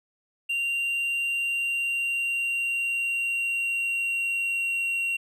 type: tone with pitch glide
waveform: triangle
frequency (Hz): 2771 to 2747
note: F7 to F7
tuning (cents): -14 to -29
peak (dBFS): -23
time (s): 0.49-5.17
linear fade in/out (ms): 10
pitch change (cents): -15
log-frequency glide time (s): 1.35-4.85
effects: none